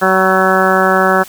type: harmonic tone with a mistuned harmonic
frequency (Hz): 188.8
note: F#3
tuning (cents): +35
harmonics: 1 / 2 / 3 / 4 / 5 / 6 / 7 / 8 / 9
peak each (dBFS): -18 / -16 / -16 / -16 / -21 / -19 / -16 / -17 / -19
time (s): 0.01-1.24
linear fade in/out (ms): 20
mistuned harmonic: 6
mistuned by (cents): -33
effects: white hiss -36 dBFS RMS until 1.28 s